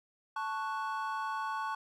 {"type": "chord", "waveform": "triangle", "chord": "F# minor", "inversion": "first", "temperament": "equal", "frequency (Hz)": [880, 1108.7, 1480], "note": ["A5", "C#6", "F#6"], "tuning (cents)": [0, 0, 0], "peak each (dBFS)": [-35, -35, -39], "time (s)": [0.36, 1.75], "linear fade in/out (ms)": 5, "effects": []}